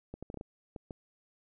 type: clicks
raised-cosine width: 2 ms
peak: -28 dBFS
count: 8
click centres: 0.14 / 0.226 / 0.301 / 0.343 / 0.373 / 0.411 / 0.762 / 0.908 s
effects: none

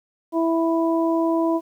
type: harmonic tone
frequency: 329.6 Hz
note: E4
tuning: in tune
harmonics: 1 / 2 / 3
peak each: -19 / -24 / -27 dBFS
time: 0.32-1.61 s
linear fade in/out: 50 ms
effects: 9-bit

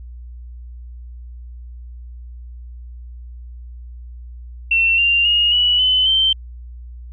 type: tone with pitch steps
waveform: sine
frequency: 2703 / 2781 / 2860 / 2943 / 3027 / 3114 Hz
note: E7 / F7 / F7 / F#7 / F#7 / G7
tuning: +43 / -8 / +41 / -10 / +39 / -12 cents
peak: -12 dBFS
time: 4.71-6.33 s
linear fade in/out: 5 ms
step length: 270 ms
effects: added 60 Hz sine -32 dBFS peak until 7.12 s

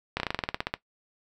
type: slowing click train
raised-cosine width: 0.3 ms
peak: -11 dBFS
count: 13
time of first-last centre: 0.17-0.739 s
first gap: 30 ms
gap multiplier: 1.08
effects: noise-tail reverb RT60 0.1 s tail -17 dB re dry

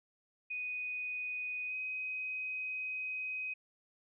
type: tone with pitch glide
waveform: sine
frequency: 2489 to 2518 Hz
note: D#7 to D#7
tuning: 0 to +20 cents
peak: -36 dBFS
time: 0.5-3.54 s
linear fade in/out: 10 ms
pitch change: +20 cents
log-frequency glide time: 1.67-1.74 s
effects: none

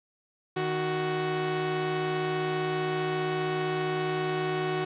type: tone pair together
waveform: sawtooth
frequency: 155.4 / 370.9 Hz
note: D#3 / F#4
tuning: -2 / +4 cents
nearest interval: octave + minor third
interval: 1506 cents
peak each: -29 / -24 dBFS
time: 0.56-4.85 s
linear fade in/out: 10 ms
effects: resampled to 8000 Hz + 8-bit

